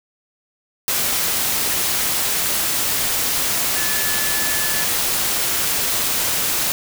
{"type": "tone in noise", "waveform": "sine", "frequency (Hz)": 1730, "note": "A6", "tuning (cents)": -30, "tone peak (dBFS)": -27, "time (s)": [3.76, 4.84], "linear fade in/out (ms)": 0, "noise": "white", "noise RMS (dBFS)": -20, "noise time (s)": [0.88, 6.72], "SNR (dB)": -10, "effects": []}